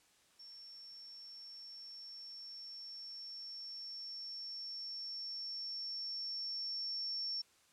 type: tone with level ramp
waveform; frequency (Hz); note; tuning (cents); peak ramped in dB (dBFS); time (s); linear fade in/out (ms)
sine; 5450; F8; -43; -51 to -36; 0.39-7.42; 10
effects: white hiss -69 dBFS RMS until 7.72 s + low-pass 9000 Hz 12 dB/octave